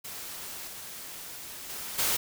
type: noise with level steps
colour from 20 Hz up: white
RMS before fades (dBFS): -40 / -42 / -38 / -27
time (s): 0.04-2.17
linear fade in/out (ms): 10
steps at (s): 0.67 / 1.69 / 1.98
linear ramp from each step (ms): 10
effects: none